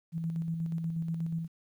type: tone with tremolo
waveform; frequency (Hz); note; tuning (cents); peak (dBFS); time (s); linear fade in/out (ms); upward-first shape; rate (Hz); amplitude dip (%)
sine; 164.81; E3; 0; -29; 0.12-1.48; 50; square; 8.3; 35
effects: 11-bit